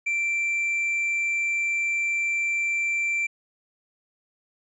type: tone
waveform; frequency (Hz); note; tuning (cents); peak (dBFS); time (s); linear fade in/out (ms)
triangle; 2349; D7; 0; -21; 0.06-3.27; 10
effects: resampled to 24000 Hz